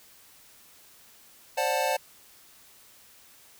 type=chord; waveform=square; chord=D dominant seventh; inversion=third; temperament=just; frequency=528.6 / 587.3 / 734.2 / 881 Hz; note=C5 / D5 / F#5 / A5; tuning=+18 / 0 / -14 / +2 cents; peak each=-31 dBFS; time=1.57-1.97 s; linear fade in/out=10 ms; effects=white hiss -55 dBFS RMS until 3.59 s